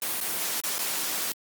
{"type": "noise with dropouts", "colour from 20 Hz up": "white", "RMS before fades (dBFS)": -29, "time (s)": [0.02, 1.32], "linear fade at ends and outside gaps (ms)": 1, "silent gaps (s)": [[0.203, 0.211], [0.605, 0.638], [0.783, 0.791]], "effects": ["high-pass 200 Hz 12 dB/octave", "Opus 24 kbps"]}